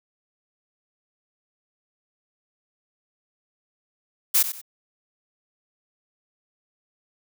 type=noise with echo; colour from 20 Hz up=blue; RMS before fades=-18 dBFS; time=4.34-4.43 s; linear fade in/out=10 ms; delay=93 ms; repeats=2; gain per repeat=-11 dB; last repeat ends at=4.616 s; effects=none